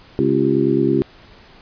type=harmonic tone with a mistuned harmonic; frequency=68.7 Hz; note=C#2; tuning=15 cents flat; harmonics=2 / 3 / 4 / 5 / 6; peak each=-23 / -23 / -19 / -18 / -20 dBFS; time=0.19-1.02 s; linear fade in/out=0 ms; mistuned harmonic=6; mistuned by=-81 cents; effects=pink hiss -46 dBFS RMS until 1.61 s + resampled to 11025 Hz